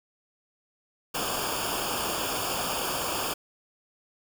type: noise with comb filter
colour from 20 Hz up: pink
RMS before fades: -30 dBFS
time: 1.14-3.34 s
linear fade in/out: 10 ms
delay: 0.5 ms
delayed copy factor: -0.85
effects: none